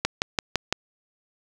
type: click train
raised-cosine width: 0.2 ms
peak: -4 dBFS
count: 5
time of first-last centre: 0.05-0.726 s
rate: 5.92 Hz
effects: none